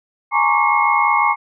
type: tone cluster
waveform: sine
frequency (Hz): 838 / 926 / 1084 / 1150 / 2162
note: G#5 / A#5 / C#6 / D6 / C#7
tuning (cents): +15 / -12 / -39 / -37 / -44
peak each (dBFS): -19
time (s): 0.31-1.36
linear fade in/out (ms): 50
effects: none